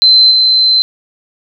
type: tone with level steps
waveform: sine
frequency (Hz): 4079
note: C8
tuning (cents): -45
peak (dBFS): -3 / -6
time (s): 0.02-0.82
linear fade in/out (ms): 0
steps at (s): 0.3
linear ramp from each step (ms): 20
effects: none